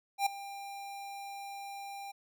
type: tone with ADSR envelope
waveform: square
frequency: 796 Hz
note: G5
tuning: 26 cents sharp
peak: -25 dBFS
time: 0.18-2.12 s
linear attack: 83 ms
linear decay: 5 ms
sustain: -17 dB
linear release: 13 ms
effects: none